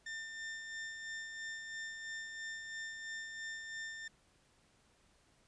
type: tone with tremolo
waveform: 40% pulse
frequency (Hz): 1800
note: A6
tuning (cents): +39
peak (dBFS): -40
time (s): 0.06-4.08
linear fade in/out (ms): 5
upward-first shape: sine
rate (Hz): 3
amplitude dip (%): 40
effects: pink hiss -70 dBFS RMS until 5.47 s + resampled to 22050 Hz